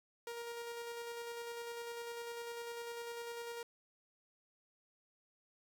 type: tone with tremolo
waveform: sawtooth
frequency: 470 Hz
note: A#4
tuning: 14 cents sharp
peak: -38 dBFS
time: 0.27-3.63 s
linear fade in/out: 2 ms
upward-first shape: square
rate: 10 Hz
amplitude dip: 25%
effects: none